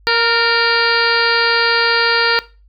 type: harmonic tone with a mistuned harmonic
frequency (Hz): 466.2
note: A#4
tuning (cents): 0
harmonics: 1 / 2 / 3 / 4 / 5 / 6 / 7 / 8 / 9 / 10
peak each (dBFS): -19 / -21 / -18 / -19 / -24 / -24 / -30 / -28 / -21 / -20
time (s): 0.07-2.39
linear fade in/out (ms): 0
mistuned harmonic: 4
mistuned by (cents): -33
effects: noise-tail reverb RT60 0.3 s tail -18 dB re dry + added 50 Hz sine -45 dBFS peak until 2.68 s